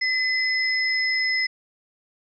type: tone pair together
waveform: sine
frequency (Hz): 2026 / 5151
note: B6 / E8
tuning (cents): +44 / -41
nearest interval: octave + major third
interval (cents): 1615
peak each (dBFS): -21 / -27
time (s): 0.01-1.47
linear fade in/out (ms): 10
effects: none